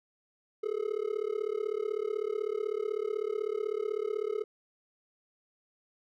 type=tone with amplitude modulation; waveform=triangle; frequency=425.9 Hz; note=G#4; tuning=44 cents sharp; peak=-24 dBFS; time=0.63-4.44 s; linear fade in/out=10 ms; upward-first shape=sine; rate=36 Hz; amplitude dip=100%; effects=none